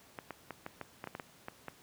clicks, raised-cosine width 0.5 ms, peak -25 dBFS, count 11, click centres 0.188 / 0.307 / 0.507 / 0.664 / 0.813 / 1.041 / 1.073 / 1.151 / 1.198 / 1.484 / 1.683 s, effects pink hiss -60 dBFS RMS until 1.82 s + high-pass 100 Hz 12 dB/octave

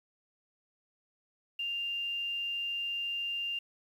sine tone with quantisation, 2794 Hz, F7, in tune, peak -32 dBFS, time 1.59-3.59 s, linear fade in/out 5 ms, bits 10, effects none

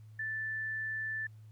sine tone, 1760 Hz, A6, in tune, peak -34 dBFS, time 0.19-1.27 s, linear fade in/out 5 ms, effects added 108 Hz sine -50 dBFS peak until 1.51 s + pink hiss -73 dBFS RMS until 1.51 s

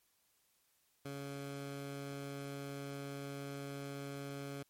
15% pulse tone, 140 Hz, C#3, 18 cents sharp, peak -36 dBFS, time 1.05-4.63 s, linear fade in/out 5 ms, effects white hiss -75 dBFS RMS until 4.69 s + MP3 64 kbps

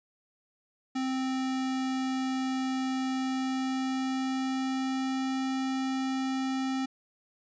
square tone with pitch glide, 261.6 to 264 Hz, C4 to C4, 0 to +16 cents, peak -29 dBFS, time 0.95-6.86 s, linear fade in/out 10 ms, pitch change +16 cents, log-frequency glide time 3.13-5.42 s, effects resampled to 16000 Hz

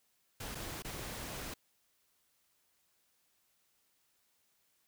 pink noise with dropouts, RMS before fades -43 dBFS, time 0.4-1.54 s, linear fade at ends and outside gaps 5 ms, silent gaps 0.549-0.552 / 0.823-0.846 s, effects white hiss -75 dBFS RMS until 4.87 s

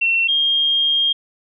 sine tone pair in turn, 2711 / 3224 Hz, E7 / G7, +48 / +48 cents, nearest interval minor third, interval 300 cents, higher second, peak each -14 dBFS, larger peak neither, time 0.01-0.28 / 0.28-1.13 s, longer second, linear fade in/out 10 ms, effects none

